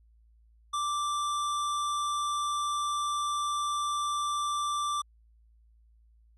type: tone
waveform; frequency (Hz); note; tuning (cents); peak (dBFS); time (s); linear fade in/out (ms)
square; 1174.7; D6; 0; -29; 0.73-5.02; 10
effects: added 56 Hz sine -58 dBFS peak until 6.37 s + resampled to 24000 Hz